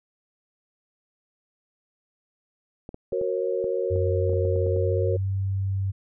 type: clicks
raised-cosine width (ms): 2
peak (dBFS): -24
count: 12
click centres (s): 2.891 / 2.944 / 3.124 / 3.214 / 3.643 / 3.959 / 4.296 / 4.333 / 4.452 / 4.56 / 4.665 / 4.764
type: chord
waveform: sine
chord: F# major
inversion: none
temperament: equal with one note detuned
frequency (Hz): 370 / 466.2 / 543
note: F#4 / A#4 / C#5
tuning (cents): 0 / 0 / -36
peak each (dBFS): -28 / -27 / -28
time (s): 3.12-5.17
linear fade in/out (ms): 10
type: tone with pitch glide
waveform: sine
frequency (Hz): 91 to 96.97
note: F#2 to G2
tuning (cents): -28 to -18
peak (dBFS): -23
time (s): 3.9-5.92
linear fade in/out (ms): 20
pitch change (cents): +110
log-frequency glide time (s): 4.69-5.27
effects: none